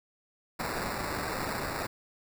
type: noise with sample-and-hold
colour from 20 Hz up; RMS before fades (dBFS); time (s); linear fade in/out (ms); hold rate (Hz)
blue; -34; 0.59-1.87; 10; 3150
effects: none